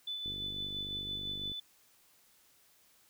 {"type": "tone with tremolo", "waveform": "sine", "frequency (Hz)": 3497, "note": "A7", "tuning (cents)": -11, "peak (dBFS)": -35, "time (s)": [0.07, 1.6], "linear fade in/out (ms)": 5, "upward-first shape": "sine", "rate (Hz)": 5.9, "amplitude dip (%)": 35}
{"type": "click train", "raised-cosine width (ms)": 3, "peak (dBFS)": -35, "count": 63, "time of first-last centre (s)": [0.26, 1.518], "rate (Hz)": 49.3}
{"effects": ["white hiss -66 dBFS RMS until 3.09 s"]}